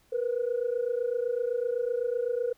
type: tone pair together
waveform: sine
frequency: 469.4 / 497.3 Hz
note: A#4 / B4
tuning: +12 / +12 cents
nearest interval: minor second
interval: 100 cents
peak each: -28 dBFS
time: 0.12-2.53 s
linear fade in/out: 10 ms
effects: tanh soft clip ceiling -21 dBFS + pink hiss -65 dBFS RMS until 2.57 s